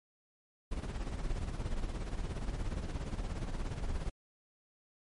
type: noise with tremolo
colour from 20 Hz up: brown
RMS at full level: -34 dBFS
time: 0.71-4.1 s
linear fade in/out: 10 ms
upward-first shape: sine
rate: 17 Hz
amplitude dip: 60%
effects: MP3 48 kbps